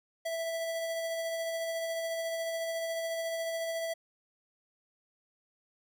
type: tone with tremolo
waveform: square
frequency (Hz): 659.3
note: E5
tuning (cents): 0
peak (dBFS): -32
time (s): 0.25-3.94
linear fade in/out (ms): 10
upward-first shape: sine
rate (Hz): 14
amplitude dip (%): 25
effects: none